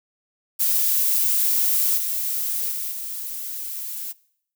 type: noise with level steps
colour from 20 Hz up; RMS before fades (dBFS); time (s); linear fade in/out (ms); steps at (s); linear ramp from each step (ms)
violet; -20 / -25 / -28 / -31; 0.59-4.13; 20; 1.97 / 2.71 / 2.91; 10
effects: noise-tail reverb RT60 0.7 s tail -22 dB re dry